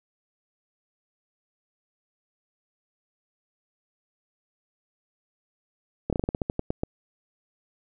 slowing click train, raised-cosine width 2 ms, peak -12 dBFS, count 12, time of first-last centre 6.1-6.834 s, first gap 27 ms, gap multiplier 1.17, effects none

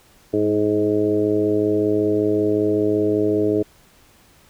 harmonic tone with a mistuned harmonic, 105.3 Hz, G#2, 24 cents sharp, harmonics 1 / 2 / 3 / 4 / 5 / 6, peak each -29 / -30 / -20 / -19 / -29 / -28 dBFS, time 0.33-3.63 s, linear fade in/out 10 ms, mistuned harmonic 2, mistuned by -26 cents, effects pink hiss -53 dBFS RMS until 4.49 s

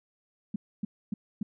sine tone bursts, 207.7 Hz, G#3, in tune, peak -27 dBFS, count 4, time 0.54-1.43 s, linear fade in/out 5 ms, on 20 ms, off 270 ms, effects none

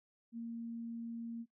sine tone, 231.6 Hz, A#3, 11 cents flat, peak -40 dBFS, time 0.32-1.46 s, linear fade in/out 50 ms, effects noise-tail reverb RT60 0.1 s tail -21 dB re dry

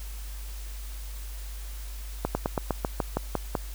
slowing click train, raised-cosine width 1 ms, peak -11 dBFS, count 10, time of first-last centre 2.25-3.552 s, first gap 100 ms, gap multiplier 1.09, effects added 50 Hz sine -35 dBFS peak until 3.74 s + white hiss -47 dBFS RMS until 3.74 s

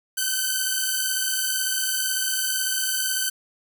5% pulse beating tone pair, 1520 / 1538 Hz, F#6 / G6, +46 / -33 cents, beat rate 18 Hz, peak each -14 dBFS, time 0.17-3.3 s, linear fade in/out 10 ms, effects none

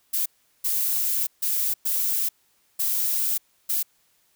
violet noise bursts at uneven times, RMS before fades -24 dBFS, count 6, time 0.13-0.26 / 0.64-1.27 / 1.42-1.74 / 1.85-2.29 / 2.79-3.38 / 3.69-3.83 s, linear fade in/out 10 ms, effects white hiss -65 dBFS RMS until 4.35 s

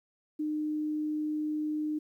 sine tone, 304.4 Hz, D#4, 38 cents flat, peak -29 dBFS, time 0.39-1.99 s, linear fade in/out 10 ms, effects 11-bit

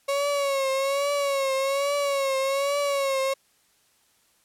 35% pulse tone with vibrato, 553 Hz, C#5, 4 cents flat, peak -21 dBFS, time 0.08-3.34 s, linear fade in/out 10 ms, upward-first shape triangle, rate 1.2 Hz, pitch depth 72 cents each way, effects white hiss -64 dBFS RMS until 4.44 s + low-pass 12000 Hz 12 dB/octave

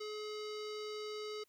square tone with low-pass filter, 424.6 Hz, G#4, 38 cents sharp, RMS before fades -43 dBFS, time 0-1.44 s, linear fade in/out 10 ms, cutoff 4900 Hz, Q 3, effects white hiss -75 dBFS RMS until 1.48 s

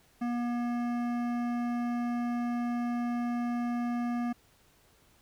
sine tone with hard clipping, 240 Hz, B3, 49 cents flat, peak -31 dBFS, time 0.21-4.33 s, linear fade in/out 10 ms, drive 14 dB, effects pink hiss -64 dBFS RMS until 5.21 s

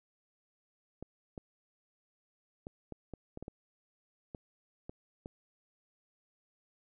clicks, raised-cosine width 2 ms, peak -29 dBFS, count 11, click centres 1.026 / 1.378 / 2.669 / 2.923 / 3.137 / 3.374 / 3.426 / 3.481 / 4.348 / 4.895 / 5.259 s, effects none

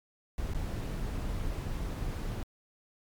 brown noise with dropouts, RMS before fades -34 dBFS, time 0.38-2.43 s, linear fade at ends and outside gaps 1 ms, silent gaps 0.536-0.546 s, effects MP3 96 kbps

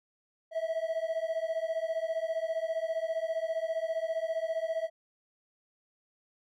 triangle beating tone pair, 643 / 658 Hz, E5 / E5, -43 / -3 cents, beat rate 15 Hz, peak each -31 dBFS, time 0.51-4.9 s, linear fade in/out 50 ms, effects none

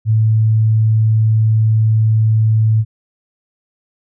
sine tone, 110 Hz, A2, in tune, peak -9 dBFS, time 0.05-2.85 s, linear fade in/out 50 ms, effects none

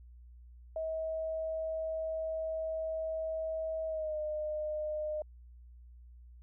sine tone with pitch glide, 640 to 610.4 Hz, D#5 to D#5, +49 to -33 cents, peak -33 dBFS, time 0.76-5.22 s, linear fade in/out 2 ms, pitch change -82 cents, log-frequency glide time 3.87-4.19 s, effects added 60 Hz sine -51 dBFS peak until 6.42 s

